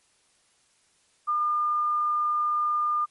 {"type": "tone", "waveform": "sine", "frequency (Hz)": 1207, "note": "D6", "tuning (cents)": 47, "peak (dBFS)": -22, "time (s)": [1.27, 3.06], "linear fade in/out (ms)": 20, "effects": ["white hiss -65 dBFS RMS until 3.1 s", "MP3 48 kbps"]}